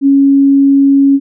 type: tone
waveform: sine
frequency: 276.5 Hz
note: C#4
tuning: 4 cents flat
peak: -4 dBFS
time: 0.01-1.2 s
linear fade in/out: 50 ms
effects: none